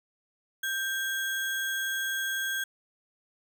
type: tone with sample-and-hold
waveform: sine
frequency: 1578 Hz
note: G6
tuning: 11 cents sharp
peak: -28 dBFS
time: 0.63-2.64 s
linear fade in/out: 5 ms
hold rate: 4900 Hz
effects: none